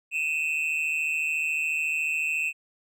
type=tone pair together; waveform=triangle; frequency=2523 / 2677 Hz; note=D#7 / E7; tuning=+23 / +26 cents; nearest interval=minor second; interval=103 cents; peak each=-26 dBFS; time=0.11-2.53 s; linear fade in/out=50 ms; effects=none